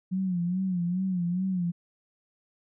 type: tone with vibrato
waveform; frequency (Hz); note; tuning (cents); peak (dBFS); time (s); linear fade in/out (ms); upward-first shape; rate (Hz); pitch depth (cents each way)
sine; 181.2; F#3; -36; -25; 0.11-1.72; 20; sine; 2.4; 90
effects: none